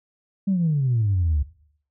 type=exponential sweep; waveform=sine; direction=down; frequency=201.2 to 69.5 Hz; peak=-17 dBFS; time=0.47-1.43 s; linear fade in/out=10 ms; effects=noise-tail reverb RT60 0.6 s tail -18 dB re dry + tanh soft clip ceiling -14 dBFS